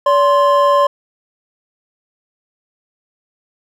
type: tone pair together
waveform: triangle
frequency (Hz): 572.1 / 1048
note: D5 / C6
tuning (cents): -45 / +2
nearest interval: minor seventh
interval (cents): 1047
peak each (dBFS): -10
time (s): 0.06-0.87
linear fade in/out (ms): 5
effects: none